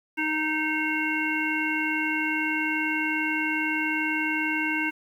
harmonic tone with a mistuned harmonic, 310.4 Hz, D#4, 4 cents flat, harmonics 1 / 3 / 5 / 7 / 9, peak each -29 / -34 / -30 / -29 / -31 dBFS, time 0.17-4.91 s, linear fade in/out 20 ms, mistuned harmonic 9, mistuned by -30 cents, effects 9-bit

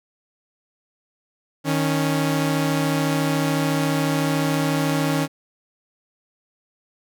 sawtooth tone pair together, 155.57 / 277.2 Hz, D#3 / C#4, 0 / 0 cents, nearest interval minor seventh, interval 1000 cents, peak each -18 dBFS, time 1.64-5.28 s, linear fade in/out 50 ms, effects none

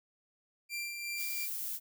sawtooth tone with tremolo, 2367 Hz, D7, 13 cents sharp, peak -32 dBFS, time 0.69-1.48 s, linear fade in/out 50 ms, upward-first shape sine, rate 2.8 Hz, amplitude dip 40%
violet noise, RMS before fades -38 dBFS, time 1.16-1.8 s, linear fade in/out 50 ms
effects none

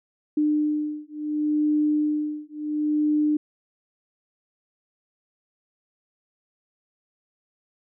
sine beating tone pair, 300.5 / 301.21 Hz, D4 / D4, +40 / +44 cents, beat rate 0.71 Hz, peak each -24 dBFS, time 0.37-3.37 s, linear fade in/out 5 ms, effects none

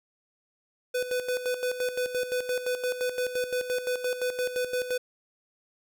square tone with tremolo, 499.2 Hz, B4, 19 cents sharp, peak -26 dBFS, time 0.94-4.98 s, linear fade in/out 10 ms, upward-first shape square, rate 5.8 Hz, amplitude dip 65%, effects none

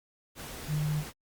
sine tone in noise, 151 Hz, D3, 48 cents sharp, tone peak -27 dBFS, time 0.67-1.04 s, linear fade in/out 50 ms, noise pink, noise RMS -42 dBFS, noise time 0.35-1.13 s, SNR +12 dB, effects Opus 48 kbps

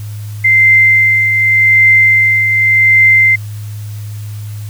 sine tone with tremolo, 2083 Hz, C7, 8 cents flat, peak -3 dBFS, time 0.44-3.36 s, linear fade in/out 10 ms, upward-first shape triangle, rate 0.86 Hz, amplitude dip 50%, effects added 105 Hz sine -21 dBFS peak until 4.69 s + white hiss -39 dBFS RMS until 4.69 s

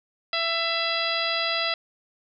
harmonic tone with a mistuned harmonic, 667 Hz, E5, 20 cents sharp, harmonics 1 / 2 / 3 / 4 / 5 / 6 / 7, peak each -31 / -31 / -31 / -31 / -31 / -31 / -31 dBFS, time 0.33-1.74 s, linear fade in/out 2 ms, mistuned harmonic 7, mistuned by +65 cents, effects none

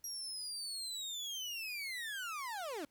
30% pulse linear sweep, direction down, 5700 to 267.5 Hz, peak -37 dBFS, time 0.04-2.85 s, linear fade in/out 2 ms, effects pink hiss -75 dBFS RMS until 2.9 s

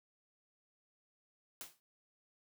white noise with exponential decay, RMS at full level -43 dBFS, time 1.61-1.8 s, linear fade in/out 0 ms, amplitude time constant 40 ms, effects high-pass 100 Hz 12 dB/octave

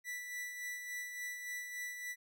45% pulse tone with tremolo, 1968 Hz, B6, 7 cents flat, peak -39 dBFS, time 0.04-2.16 s, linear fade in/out 50 ms, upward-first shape sine, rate 3.5 Hz, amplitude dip 45%, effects none

